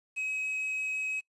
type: tone with quantisation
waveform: triangle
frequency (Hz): 2549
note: D#7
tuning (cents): +41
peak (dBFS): -29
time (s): 0.16-1.21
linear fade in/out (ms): 20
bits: 9
effects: noise-tail reverb RT60 0.1 s tail -22 dB re dry + resampled to 24000 Hz